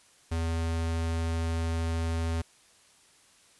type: tone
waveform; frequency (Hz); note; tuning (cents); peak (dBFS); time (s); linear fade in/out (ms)
square; 82.41; E2; 0; -28; 0.31-2.42; 10
effects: white hiss -60 dBFS RMS until 3.59 s + resampled to 24000 Hz